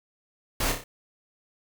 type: noise with echo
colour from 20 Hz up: pink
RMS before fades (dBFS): -27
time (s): 0.6-0.72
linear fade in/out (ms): 5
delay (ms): 30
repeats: 4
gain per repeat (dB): -5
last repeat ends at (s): 0.84
effects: none